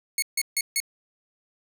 10% pulse tone bursts, 2194 Hz, C#7, 18 cents flat, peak -13 dBFS, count 4, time 0.18-0.802 s, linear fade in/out 2 ms, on 43 ms, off 150 ms, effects none

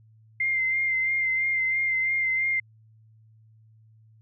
sine tone with vibrato, 2093 Hz, C7, in tune, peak -22 dBFS, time 0.4-2.6 s, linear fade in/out 5 ms, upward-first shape sine, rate 3 Hz, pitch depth 25 cents each way, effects added 110 Hz sine -53 dBFS peak until 4.21 s

